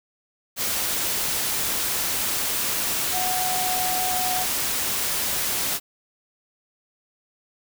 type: tone in noise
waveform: sine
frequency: 737 Hz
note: F#5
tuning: 7 cents flat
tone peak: -26 dBFS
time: 3.11-4.46 s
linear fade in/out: 50 ms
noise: white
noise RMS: -25 dBFS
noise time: 0.56-5.8 s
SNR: -4 dB
effects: none